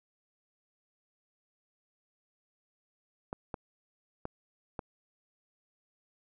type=clicks; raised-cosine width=1 ms; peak=-22 dBFS; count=4; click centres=3.329 / 3.542 / 4.254 / 4.792 s; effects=none